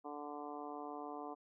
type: harmonic tone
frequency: 146.83 Hz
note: D3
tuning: in tune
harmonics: 2 / 3 / 4 / 5 / 6 / 7 / 8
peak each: -49 / -50 / -55 / -48 / -54 / -51 / -56 dBFS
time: 0.04-1.35 s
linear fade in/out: 20 ms
effects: none